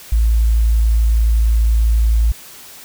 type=tone; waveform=sine; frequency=55.8 Hz; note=A1; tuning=25 cents sharp; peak=-10 dBFS; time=0.12-2.32 s; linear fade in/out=5 ms; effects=white hiss -38 dBFS RMS until 2.84 s